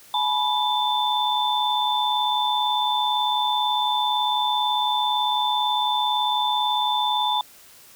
sine tone cluster, 847 / 985 / 3539 Hz, G#5 / B5 / A7, +34 / -5 / +9 cents, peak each -24 dBFS, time 0.14-7.41 s, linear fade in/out 2 ms, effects white hiss -49 dBFS RMS until 7.95 s

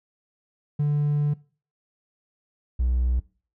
triangle tone pair in turn, 146.83 / 61.86 Hz, D3 / B1, 0 / +3 cents, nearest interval octave + minor third, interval 1497 cents, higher first, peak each -17 dBFS, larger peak neither, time 0.79-1.34 / 2.79-3.2 s, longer first, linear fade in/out 10 ms, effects noise-tail reverb RT60 0.4 s tail -23 dB re dry + tanh soft clip ceiling -14 dBFS

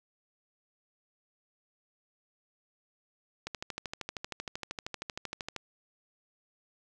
click train, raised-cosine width 0.2 ms, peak -19 dBFS, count 28, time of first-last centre 3.47-5.563 s, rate 12.9 Hz, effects none

